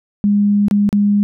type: tone with dropouts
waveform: sine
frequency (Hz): 204.4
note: G#3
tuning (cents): -27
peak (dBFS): -10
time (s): 0.24-1.23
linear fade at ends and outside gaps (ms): 0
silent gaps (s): 0.683-0.711 / 0.891-0.928
effects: none